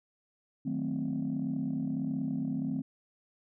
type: chord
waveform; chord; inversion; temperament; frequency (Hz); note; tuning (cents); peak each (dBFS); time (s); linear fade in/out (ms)
sine; D# diminished seventh; none; equal; 155.56 / 185 / 220 / 261.6; D#3 / F#3 / A3 / C4; 0 / 0 / 0 / 0; -36 / -38 / -35 / -32; 0.65-2.82; 10
effects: tanh soft clip ceiling -24 dBFS